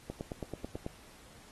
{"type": "click train", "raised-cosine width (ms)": 2, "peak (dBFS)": -24, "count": 8, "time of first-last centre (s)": [0.1, 0.864], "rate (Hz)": 9.16, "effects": ["pink hiss -57 dBFS RMS until 1.51 s", "AAC 32 kbps"]}